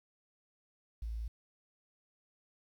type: tone with quantisation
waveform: sine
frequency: 55.8 Hz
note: A1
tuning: 25 cents sharp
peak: -36 dBFS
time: 1.02-1.28 s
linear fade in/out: 5 ms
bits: 11
effects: none